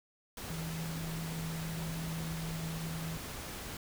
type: tone in noise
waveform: sine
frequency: 162.6 Hz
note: E3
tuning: 23 cents flat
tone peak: -37 dBFS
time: 0.5-3.17 s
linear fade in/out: 2 ms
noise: pink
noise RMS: -43 dBFS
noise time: 0.37-3.77 s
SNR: +3 dB
effects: none